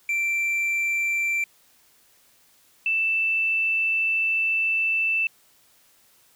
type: tone pair in turn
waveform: triangle / sine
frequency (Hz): 2349 / 2653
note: D7 / E7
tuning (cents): 0 / +10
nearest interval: major second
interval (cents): 210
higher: second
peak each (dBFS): -20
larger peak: neither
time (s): 0.09-1.44 / 2.86-5.27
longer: second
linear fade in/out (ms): 2
effects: white hiss -59 dBFS RMS until 6.35 s